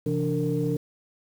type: tone cluster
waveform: sine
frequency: 132.4 / 167.1 / 292.3 / 457.2 Hz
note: C3 / E3 / D4 / A#4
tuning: +21 / +24 / -8 / -34 cents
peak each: -28 dBFS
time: 0.06-0.77 s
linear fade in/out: 5 ms
effects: tanh soft clip ceiling -14 dBFS + 8-bit